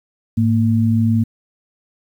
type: tone pair together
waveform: sine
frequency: 107.01 / 228.4 Hz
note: A2 / A#3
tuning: -48 / -35 cents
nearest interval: octave + minor second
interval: 1313 cents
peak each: -15 dBFS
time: 0.37-1.24 s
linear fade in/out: 10 ms
effects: 8-bit